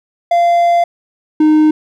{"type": "tone pair in turn", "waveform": "triangle", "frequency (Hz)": [690, 308], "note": ["F5", "D#4"], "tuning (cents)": [-21, -17], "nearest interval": "octave + major second", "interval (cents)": 1396, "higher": "first", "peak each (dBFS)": [-6, -4], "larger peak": "second", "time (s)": [[0.31, 0.84], [1.4, 1.71]], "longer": "first", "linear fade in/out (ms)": 5, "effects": []}